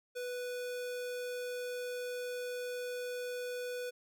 square tone, 493.9 Hz, B4, in tune, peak -38 dBFS, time 0.15-3.91 s, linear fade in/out 20 ms, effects none

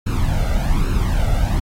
brown noise with flanger, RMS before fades -17 dBFS, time 0.06-1.6 s, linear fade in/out 10 ms, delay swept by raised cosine 0.74 to 1.45 ms, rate 1.2 Hz, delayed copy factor +0.75, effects AAC 48 kbps

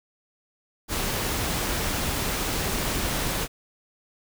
pink noise, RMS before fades -27 dBFS, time 0.88-3.48 s, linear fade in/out 50 ms, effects none

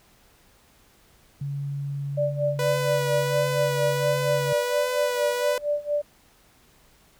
sine tone, 140.9 Hz, C#3, 29 cents sharp, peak -27 dBFS, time 1.41-4.53 s, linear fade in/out 5 ms
sine tone with tremolo, 587.3 Hz, D5, in tune, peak -20 dBFS, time 2.17-6.02 s, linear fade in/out 10 ms, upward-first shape sine, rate 4.3 Hz, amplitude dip 90%
sawtooth tone with vibrato, 493.9 Hz, B4, in tune, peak -21 dBFS, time 2.59-5.58 s, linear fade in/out 2 ms, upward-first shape triangle, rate 1.4 Hz, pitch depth 30 cents each way
effects pink hiss -58 dBFS RMS until 7.19 s

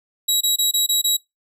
20% pulse tone bursts, 3866 Hz, B7, 38 cents flat, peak -10 dBFS, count 6, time 0.28-1.17 s, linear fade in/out 10 ms, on 130 ms, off 22 ms, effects noise-tail reverb RT60 0.2 s tail -24 dB re dry

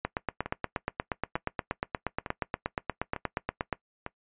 two click trains, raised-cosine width 0.5 ms, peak -19 / -13 dBFS, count 5 / 32, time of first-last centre 0.46-4.064 / 0.05-3.727 s, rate 1.11 / 8.43 Hz, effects noise-tail reverb RT60 0.1 s tail -20 dB re dry + resampled to 8000 Hz

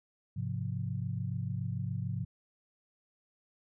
sine chord, F minor, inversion first, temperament equal, 103.83 / 130.81 / 174.61 Hz, Ab2 / C3 / F3, 0 / 0 / 0 cents, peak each -36 / -36 / -39 dBFS, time 0.36-2.25 s, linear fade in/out 10 ms, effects none

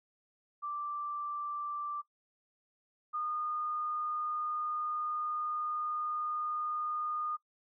sine tone pair in turn, 1174 / 1223.3 Hz, D6 / D#6, -1 / -30 cents, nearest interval minor second, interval 71 cents, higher second, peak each -35 / -33 dBFS, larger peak second, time 0.62-2.02 / 3.13-7.37 s, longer second, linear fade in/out 20 ms, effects noise-tail reverb RT60 0.1 s tail -17 dB re dry

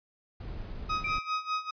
brown noise, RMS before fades -39 dBFS, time 0.4-1.19 s, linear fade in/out 5 ms
40% pulse tone with tremolo, 1261 Hz, D#6, 23 cents sharp, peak -26 dBFS, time 0.89-1.71 s, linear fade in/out 10 ms, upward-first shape sine, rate 5 Hz, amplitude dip 85%
sine tone with exponential decay, 2357 Hz, D7, 6 cents sharp, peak -28 dBFS, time 1.04-1.5 s, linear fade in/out 5 ms, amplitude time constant 100 ms
effects resampled to 11025 Hz

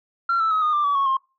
sine tone with pitch steps, 1368 / 1319.9 / 1273.4 / 1228.6 / 1185.4 / 1143.7 / 1103.5 / 1064.7 Hz, F6 / E6 / D#6 / D#6 / D6 / D6 / C#6 / C6, -36 / +2 / +40 / -22 / +16 / -46 / -8 / +30 cents, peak -16 dBFS, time 0.29-1.17 s, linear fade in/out 5 ms, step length 110 ms, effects noise-tail reverb RT60 0.3 s tail -26 dB re dry + tanh soft clip ceiling -15 dBFS

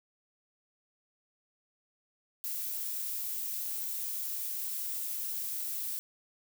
violet noise, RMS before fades -36 dBFS, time 2.44-5.99 s, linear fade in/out 0 ms, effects none

